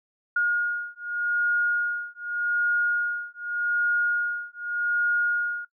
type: beating tone pair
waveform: sine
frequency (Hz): 1430 / 1430.84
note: F6 / F6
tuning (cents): +41 / +42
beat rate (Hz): 0.84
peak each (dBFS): -25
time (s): 0.36-5.65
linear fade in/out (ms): 5
effects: noise-tail reverb RT60 0.1 s tail -22 dB re dry